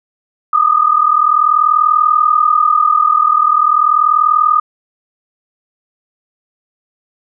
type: tone pair together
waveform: sine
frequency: 1206.6 / 1247 Hz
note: D6 / D#6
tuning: +46 / +3 cents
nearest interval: minor second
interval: 57 cents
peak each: -11 dBFS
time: 0.53-4.6 s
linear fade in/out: 5 ms
effects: none